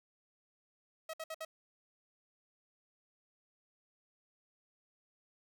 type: tone bursts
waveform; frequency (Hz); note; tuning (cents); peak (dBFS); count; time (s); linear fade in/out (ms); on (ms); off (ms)
sawtooth; 640; D#5; +49; -36; 4; 1.09-1.45; 5; 45; 60
effects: none